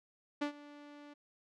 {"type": "tone with ADSR envelope", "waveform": "sawtooth", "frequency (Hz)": 291.7, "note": "D4", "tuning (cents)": -12, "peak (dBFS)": -27, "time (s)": [0.41, 1.14], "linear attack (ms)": 11, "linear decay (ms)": 98, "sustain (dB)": -20, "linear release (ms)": 12, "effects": ["low-pass 4000 Hz 12 dB/octave"]}